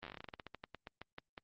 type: slowing click train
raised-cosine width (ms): 0.3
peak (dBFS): -29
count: 22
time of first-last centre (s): 0.03-1.378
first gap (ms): 10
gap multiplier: 1.16
effects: low-pass 4000 Hz 12 dB/octave + Opus 24 kbps